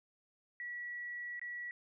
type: tone with dropouts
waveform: sine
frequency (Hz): 1936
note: B6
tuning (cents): -35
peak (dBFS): -40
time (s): 0.6-1.71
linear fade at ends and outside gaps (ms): 1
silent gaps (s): 1.395-1.415
effects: none